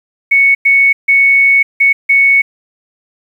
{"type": "tone bursts at uneven times", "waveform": "sine", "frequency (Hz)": 2217, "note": "C#7", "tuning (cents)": 0, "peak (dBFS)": -5, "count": 5, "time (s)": [[0.31, 0.55], [0.65, 0.93], [1.08, 1.63], [1.8, 1.93], [2.09, 2.42]], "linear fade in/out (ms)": 10, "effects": ["7-bit"]}